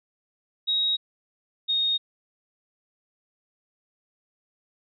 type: tone pair in turn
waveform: sine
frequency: 3792 / 3716 Hz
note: A#7 / A#7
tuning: +29 / -6 cents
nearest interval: unison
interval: 35 cents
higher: first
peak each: -21 / -21 dBFS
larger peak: neither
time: 0.67-0.97 / 1.68-1.98 s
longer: neither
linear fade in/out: 20 ms
effects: none